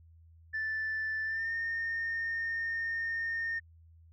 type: tone with pitch glide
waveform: sine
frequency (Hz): 1760 to 1828.4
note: A6 to A#6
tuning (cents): 0 to -34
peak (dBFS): -30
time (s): 0.53-3.6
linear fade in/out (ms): 20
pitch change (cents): +66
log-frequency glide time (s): 1.24-1.53
effects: tanh soft clip ceiling -28 dBFS + added 82 Hz sine -55 dBFS peak until 4.12 s